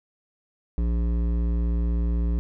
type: tone with hard clipping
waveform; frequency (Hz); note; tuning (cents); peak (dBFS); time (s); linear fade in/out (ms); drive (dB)
triangle; 58; A#1; -8; -23; 0.78-2.39; 0; 16
effects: none